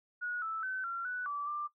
sine tone with pitch steps, 1455 / 1316 / 1524 / 1370 / 1485 / 1157 / 1185 Hz, F#6 / E6 / G6 / F6 / F#6 / D6 / D6, -29 / -3 / -49 / -34 / +6 / -26 / +15 cents, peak -34 dBFS, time 0.21-1.68 s, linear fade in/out 20 ms, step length 210 ms, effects noise-tail reverb RT60 0.1 s tail -18 dB re dry

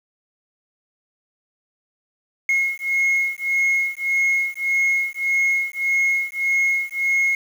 sine beating tone pair, 2162 / 2163.7 Hz, C#7 / C#7, -44 / -42 cents, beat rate 1.7 Hz, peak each -19 dBFS, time 2.49-7.35 s, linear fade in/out 2 ms, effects tanh soft clip ceiling -14 dBFS + 7-bit

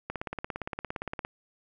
click train, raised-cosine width 0.5 ms, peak -18 dBFS, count 21, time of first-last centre 0.1-1.249 s, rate 17.4 Hz, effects none

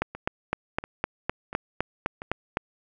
two click trains, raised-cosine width 0.5 ms, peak -9 / -21 dBFS, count 11 / 4, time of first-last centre 0.02-2.571 / 0.15-2.219 s, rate 3.92 / 1.45 Hz, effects none

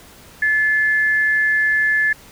sine tone pair together, 1729 / 2098 Hz, A6 / C7, -31 / +4 cents, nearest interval minor third, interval 335 cents, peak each -14 / -26 dBFS, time 0.42-2.13 s, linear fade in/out 5 ms, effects pink hiss -44 dBFS RMS until 2.31 s

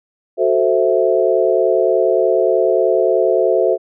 sine chord, F# half-diminished seventh, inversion none, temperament equal, 370 / 440 / 523.3 / 659.3 Hz, F#4 / A4 / C5 / E5, 0 / 0 / 0 / 0 cents, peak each -17 dBFS, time 0.37-3.78 s, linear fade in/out 50 ms, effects none

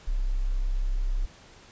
sine tone, 32.96 Hz, C1, 14 cents sharp, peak -23 dBFS, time 0.07-1.26 s, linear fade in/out 10 ms, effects pink hiss -52 dBFS RMS until 1.71 s + resampled to 16000 Hz

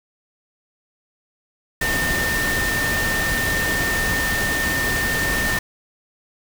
sine tone in noise, 1811 Hz, A6, 49 cents sharp, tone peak -21 dBFS, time 1.81-5.59 s, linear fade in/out 5 ms, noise pink, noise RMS -24 dBFS, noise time 1.81-5.59 s, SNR 0 dB, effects none

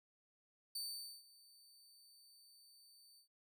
sawtooth tone with ADSR envelope, 4566 Hz, D8, 50 cents flat, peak -38 dBFS, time 0.75-3.28 s, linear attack 6 ms, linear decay 470 ms, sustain -22 dB, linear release 100 ms, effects none

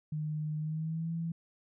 sine tone with pitch glide, 153 to 165.89 Hz, D#3 to E3, -29 to +11 cents, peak -32 dBFS, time 0.12-1.32 s, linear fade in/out 5 ms, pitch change +140 cents, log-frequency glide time 0.58-1.12 s, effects none

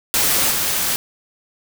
white noise with level steps, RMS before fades -17 / -20 dBFS, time 0.14-0.96 s, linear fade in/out 0 ms, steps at 0.5 s, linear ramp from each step 20 ms, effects none

